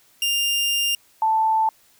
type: tone pair in turn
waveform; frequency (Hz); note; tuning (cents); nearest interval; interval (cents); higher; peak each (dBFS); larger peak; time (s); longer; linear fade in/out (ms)
sawtooth / sine; 2800 / 881.9; F7 / A5; +4 / +4; octave + minor sixth; 2000; first; -16; neither; 0.22-0.95 / 1.22-1.69; first; 2
effects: white hiss -57 dBFS RMS until 1.99 s